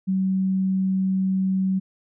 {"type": "tone", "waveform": "sine", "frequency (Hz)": 189.7, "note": "F#3", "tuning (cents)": 43, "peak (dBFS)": -19, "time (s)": [0.07, 1.8], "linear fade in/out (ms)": 20, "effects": []}